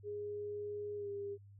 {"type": "tone with pitch glide", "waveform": "sine", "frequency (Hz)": [413.6, 402.5], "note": ["G#4", "G4"], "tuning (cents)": [-7, 46], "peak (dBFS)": -39, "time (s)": [0.03, 1.38], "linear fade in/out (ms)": 50, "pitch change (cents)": -47, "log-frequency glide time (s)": [0.96, 1.09], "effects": ["added 100 Hz sine -55 dBFS peak until 1.59 s"]}